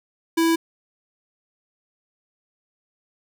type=tone; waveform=square; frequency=329.6 Hz; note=E4; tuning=in tune; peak=-17 dBFS; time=0.37-0.56 s; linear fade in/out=10 ms; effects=none